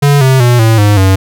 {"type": "tone with pitch steps", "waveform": "square", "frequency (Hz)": [143, 131.89, 121.65, 112.2, 103.48, 95.44], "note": ["D3", "C3", "B2", "A2", "G#2", "G2"], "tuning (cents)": [-46, 14, -26, 34, -6, -46], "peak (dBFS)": -5, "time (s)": [0.02, 1.16], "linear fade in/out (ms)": 10, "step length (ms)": 190, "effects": []}